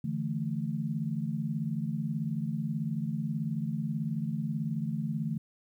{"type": "chord", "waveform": "sine", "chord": "D suspended second", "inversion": "none", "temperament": "just", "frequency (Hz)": [146.83, 165.19, 220.2], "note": ["D3", "E3", "A3"], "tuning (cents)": [0, 4, 2], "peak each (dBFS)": -34, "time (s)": [0.04, 5.38], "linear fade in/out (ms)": 5, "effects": ["11-bit"]}